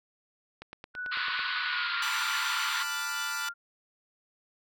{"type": "click train", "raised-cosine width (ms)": 0.3, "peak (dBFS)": -26, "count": 8, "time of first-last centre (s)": [0.62, 1.393], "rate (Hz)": 9.05}
{"type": "tone with pitch glide", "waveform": "sine", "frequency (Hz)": [1480, 1398.5], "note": ["F#6", "F6"], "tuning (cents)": [0, 2], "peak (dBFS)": -33, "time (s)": [0.94, 3.54], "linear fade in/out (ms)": 50, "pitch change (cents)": -98, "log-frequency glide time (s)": [1.65, 1.93]}
{"type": "band-pass noise", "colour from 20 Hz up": "pink", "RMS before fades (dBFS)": -33, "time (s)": [1.11, 2.84], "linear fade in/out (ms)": 20, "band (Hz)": [1000, 4600], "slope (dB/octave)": 96}
{"type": "chord", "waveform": "10% pulse", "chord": "B minor seventh", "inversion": "third", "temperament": "equal", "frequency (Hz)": [880, 987.8, 1174.7, 1480], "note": ["A5", "B5", "D6", "F#6"], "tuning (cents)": [0, 0, 0, 0], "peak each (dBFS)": -31, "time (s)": [2.02, 3.49], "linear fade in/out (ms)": 5}
{"effects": []}